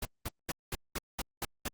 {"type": "noise bursts", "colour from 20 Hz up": "pink", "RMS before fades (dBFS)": -35, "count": 8, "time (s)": [0.02, 1.684], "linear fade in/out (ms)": 5, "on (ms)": 33, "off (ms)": 200, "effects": ["Opus 32 kbps"]}